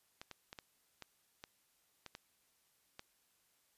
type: clicks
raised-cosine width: 0.2 ms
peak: -30 dBFS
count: 9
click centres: 0.215 / 0.313 / 0.529 / 0.588 / 1.023 / 1.439 / 2.063 / 2.151 / 2.994 s
effects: white hiss -75 dBFS RMS until 3.77 s + resampled to 32000 Hz